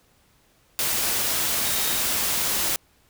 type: tone in noise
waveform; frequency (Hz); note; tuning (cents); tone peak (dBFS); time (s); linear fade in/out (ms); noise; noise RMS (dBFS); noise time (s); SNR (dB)
sine; 3741; A#7; +5; -34; 1.65-2.02; 0; white; -24; 0.79-2.76; -13
effects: pink hiss -61 dBFS RMS until 3.09 s